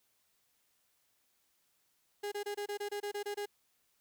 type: tone bursts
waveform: 35% pulse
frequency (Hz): 410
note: G#4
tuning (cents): -22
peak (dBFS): -34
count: 11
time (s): 2.23-3.459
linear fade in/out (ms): 10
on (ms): 89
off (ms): 25
effects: white hiss -75 dBFS RMS until 4 s